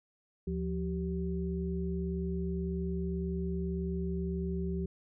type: tone cluster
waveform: sine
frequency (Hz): 73.7 / 175.5 / 385.9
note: D2 / F3 / G4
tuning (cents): +7 / +9 / -27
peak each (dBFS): -36 / -34 / -38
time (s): 0.47-4.86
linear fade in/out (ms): 5
effects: none